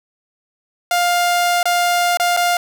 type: tone with dropouts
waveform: sawtooth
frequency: 703 Hz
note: F5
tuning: 11 cents sharp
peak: -10 dBFS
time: 0.91-2.57 s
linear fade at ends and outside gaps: 2 ms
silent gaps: 1.63-1.655 / 2.172-2.198 / 2.366-2.372 s
effects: none